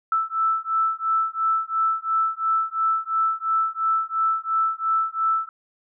sine beating tone pair, 1318.5 / 1321.4 Hz, E6 / E6, 0 / +4 cents, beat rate 2.9 Hz, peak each -23 / -23 dBFS, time 0.12-5.49 s, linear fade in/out 2 ms, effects none

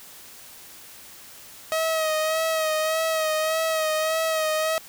sawtooth tone with vibrato, 634 Hz, D#5, 32 cents sharp, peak -18 dBFS, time 1.72-4.78 s, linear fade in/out 0 ms, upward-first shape sine, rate 1.7 Hz, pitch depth 33 cents each way, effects white hiss -45 dBFS RMS until 4.88 s

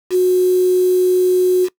sine tone with quantisation, 365.6 Hz, F#4, 21 cents flat, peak -10 dBFS, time 0.1-1.69 s, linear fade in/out 50 ms, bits 5, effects noise-tail reverb RT60 0.1 s tail -21 dB re dry

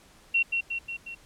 sine tone with echo, 2731 Hz, F7, 39 cents flat, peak -20 dBFS, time 0.34-0.43 s, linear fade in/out 10 ms, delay 180 ms, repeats 4, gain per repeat -4 dB, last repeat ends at 1.15 s, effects pink hiss -56 dBFS RMS until 1.25 s + low-pass 11000 Hz 12 dB/octave

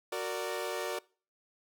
sawtooth chord, Gb augmented, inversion none, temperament equal with one note detuned, 370 / 461.6 / 587.3 Hz, Gb4 / Bb4 / D5, 0 / -17 / 0 cents, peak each -34 dBFS, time 0.12-0.99 s, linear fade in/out 5 ms, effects noise-tail reverb RT60 0.4 s tail -23 dB re dry

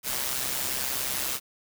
white noise with amplitude modulation, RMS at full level -27 dBFS, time 0.03-1.4 s, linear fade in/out 50 ms, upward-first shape sine, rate 131 Hz, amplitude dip 60%, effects none

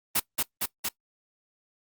white noise with echo, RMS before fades -23 dBFS, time 0.15-0.2 s, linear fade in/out 10 ms, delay 230 ms, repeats 3, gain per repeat -2 dB, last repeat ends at 0.89 s, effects noise-tail reverb RT60 0.1 s tail -20 dB re dry + Opus 32 kbps

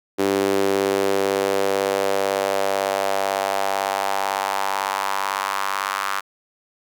sawtooth tone with high-pass filter sweep, 98 Hz, G2, in tune, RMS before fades -22 dBFS, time 0.18-6.21 s, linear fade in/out 20 ms, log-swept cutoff 350 to 1200 Hz, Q 3, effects none

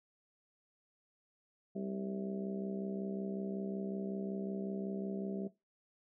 harmonic tone with a mistuned harmonic, 65.41 Hz, C2, in tune, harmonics 3 / 4 / 5 / 6 / 7 / 8 / 9 / 10, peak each -39 / -50 / -50 / -43 / -51 / -54 / -58 / -48 dBFS, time 1.75-5.48 s, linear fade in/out 10 ms, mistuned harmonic 8, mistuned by +41 cents, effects noise-tail reverb RT60 0.2 s tail -17 dB re dry

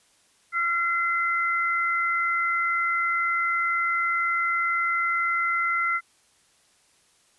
sine tone pair together, 1368 / 2050 Hz, F6 / C7, -36 / -36 cents, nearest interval perfect fifth, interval 700 cents, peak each -24 / -25 dBFS, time 0.52-6.01 s, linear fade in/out 50 ms, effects white hiss -62 dBFS RMS until 7.38 s + resampled to 24000 Hz

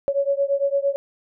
sine beating tone pair, 554.4 / 563.2 Hz, C#5 / C#5, 0 / +27 cents, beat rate 8.8 Hz, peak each -21 / -22 dBFS, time 0.08-0.96 s, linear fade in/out 0 ms, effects none

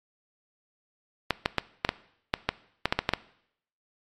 clicks, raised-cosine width 0.3 ms, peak -6 dBFS, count 12, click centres 1.307 / 1.459 / 1.583 / 1.849 / 1.891 / 2.339 / 2.49 / 2.856 / 2.925 / 2.99 / 3.091 / 3.136 s, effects noise-tail reverb RT60 0.7 s tail -19 dB re dry + MP3 64 kbps

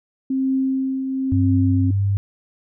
sine tone with tremolo, 265.1 Hz, C4, 23 cents sharp, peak -16 dBFS, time 0.3-1.91 s, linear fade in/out 5 ms, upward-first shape triangle, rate 1 Hz, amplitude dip 50%
sine tone with pitch glide, 98 to 99.54 Hz, G2 to G2, 0 to +27 cents, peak -16 dBFS, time 1.32-2.17 s, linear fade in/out 0 ms, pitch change +27 cents, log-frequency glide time 1.84-2.03 s
effects none

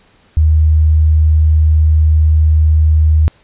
sine tone, 77.78 Hz, D#2, in tune, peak -6 dBFS, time 0.37-3.28 s, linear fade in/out 0 ms, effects pink hiss -50 dBFS RMS until 3.43 s + resampled to 8000 Hz

